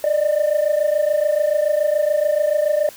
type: tone pair together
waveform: sine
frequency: 587.3 / 614.3 Hz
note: D5 / D#5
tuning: 0 / -22 cents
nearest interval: minor second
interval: 78 cents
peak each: -16 dBFS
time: 0.04-2.89 s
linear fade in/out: 2 ms
effects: tanh soft clip ceiling -12 dBFS + white hiss -42 dBFS RMS until 2.96 s